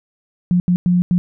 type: tone bursts at uneven times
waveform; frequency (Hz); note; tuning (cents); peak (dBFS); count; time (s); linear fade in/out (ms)
sine; 177.8; F3; +31; -11; 4; 0.51-0.6 / 0.68-0.76 / 0.86-1.02 / 1.11-1.18; 0
effects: none